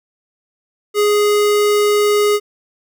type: tone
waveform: square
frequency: 415.3 Hz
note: G#4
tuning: in tune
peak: -12 dBFS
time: 0.94-2.4 s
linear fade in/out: 50 ms
effects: none